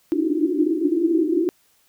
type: band-pass noise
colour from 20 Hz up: pink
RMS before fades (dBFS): -20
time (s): 0.12-1.49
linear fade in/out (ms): 0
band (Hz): 300 to 360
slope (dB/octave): 96
effects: white hiss -61 dBFS RMS until 1.88 s